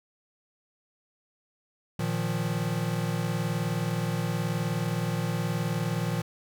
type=chord; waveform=square; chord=Bb suspended fourth; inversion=none; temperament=equal; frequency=116.54 / 155.56 / 174.61 Hz; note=Bb2 / Eb3 / F3; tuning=0 / 0 / 0 cents; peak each=-32 dBFS; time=1.99-6.22 s; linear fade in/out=5 ms; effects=none